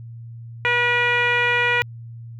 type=tone with low-pass filter; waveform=10% pulse; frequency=483 Hz; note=B4; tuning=39 cents flat; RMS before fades=-19 dBFS; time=0.65-1.82 s; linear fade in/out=0 ms; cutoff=2300 Hz; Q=2.8; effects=added 116 Hz sine -34 dBFS peak until 2.39 s